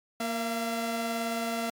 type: tone pair together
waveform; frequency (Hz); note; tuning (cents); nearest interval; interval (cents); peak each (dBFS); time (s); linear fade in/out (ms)
sawtooth; 232.8 / 679.7; A#3 / F5; -2 / -47; octave + perfect fifth; 1855; -28; 0.2-1.7; 5
effects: MP3 96 kbps